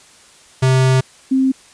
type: tone pair in turn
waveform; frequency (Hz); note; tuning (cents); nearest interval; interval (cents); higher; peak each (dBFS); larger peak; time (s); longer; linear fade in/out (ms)
square / sine; 130.6 / 264.1; C3 / C4; -3 / +16; octave; 1219; second; -11; neither; 0.62-1.01 / 1.31-1.52; first; 10
effects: white hiss -46 dBFS RMS until 1.73 s + resampled to 22050 Hz